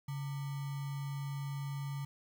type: tone with sample-and-hold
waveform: sine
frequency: 140 Hz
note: C#3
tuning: 18 cents sharp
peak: -36 dBFS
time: 0.08-2.05 s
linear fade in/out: 5 ms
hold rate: 1050 Hz
effects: none